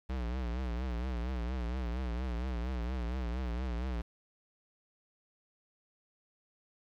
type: tone with vibrato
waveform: square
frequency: 61.3 Hz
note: B1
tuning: 12 cents flat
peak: -34 dBFS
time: 0.09-4.02 s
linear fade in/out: 10 ms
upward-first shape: triangle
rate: 4.3 Hz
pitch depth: 140 cents each way
effects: low-pass 4000 Hz 12 dB/octave + 10-bit